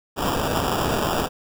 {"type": "noise with sample-and-hold", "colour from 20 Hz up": "white", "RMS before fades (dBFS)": -23, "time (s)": [0.16, 1.29], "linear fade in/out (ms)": 50, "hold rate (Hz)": 2100, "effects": []}